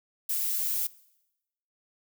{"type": "noise", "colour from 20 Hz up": "violet", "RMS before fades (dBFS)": -29, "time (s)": [0.29, 0.87], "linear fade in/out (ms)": 5, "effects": ["noise-tail reverb RT60 0.9 s tail -21 dB re dry"]}